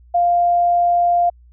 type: tone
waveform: sine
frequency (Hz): 698.5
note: F5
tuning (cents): 0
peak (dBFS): -12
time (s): 0.14-1.3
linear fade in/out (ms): 10
effects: added 60 Hz sine -44 dBFS peak until 1.52 s